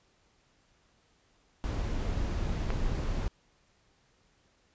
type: noise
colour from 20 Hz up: brown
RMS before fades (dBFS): -31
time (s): 1.64-3.28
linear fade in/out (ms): 0
type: click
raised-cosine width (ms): 0.5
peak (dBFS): -19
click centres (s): 2.704
effects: pink hiss -68 dBFS RMS until 4.74 s + resampled to 16000 Hz